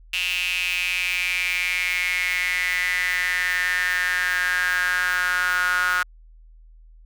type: tone with high-pass filter sweep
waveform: sawtooth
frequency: 180.5 Hz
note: F#3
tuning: 43 cents flat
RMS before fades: -23 dBFS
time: 0.13-6.03 s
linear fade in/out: 5 ms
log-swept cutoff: 2700 to 1400 Hz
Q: 8.3
effects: added 40 Hz sine -45 dBFS peak until 7.05 s